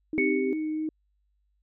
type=tone with vibrato; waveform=sine; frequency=311.1 Hz; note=D#4; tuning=in tune; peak=-27 dBFS; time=0.13-0.89 s; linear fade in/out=2 ms; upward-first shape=sine; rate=3.1 Hz; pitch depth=9 cents each way
type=chord; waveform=sine; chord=C minor; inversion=none; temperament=equal; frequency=261.6 / 311.1 / 392 Hz; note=C4 / Eb4 / G4; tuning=0 / 0 / 0 cents; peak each=-28 / -29 / -26 dBFS; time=0.18-0.53 s; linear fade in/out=0 ms
type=tone with exponential decay; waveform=sine; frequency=2217 Hz; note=C#7; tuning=in tune; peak=-23 dBFS; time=0.18-0.87 s; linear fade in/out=5 ms; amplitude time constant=150 ms
effects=added 50 Hz sine -68 dBFS peak until 1.62 s